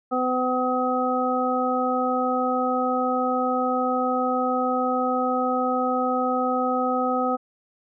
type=harmonic tone; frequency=253.4 Hz; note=B3; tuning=45 cents sharp; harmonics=1 / 2 / 3 / 5; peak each=-26 / -26 / -26 / -26 dBFS; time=0.11-7.37 s; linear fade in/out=20 ms; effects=none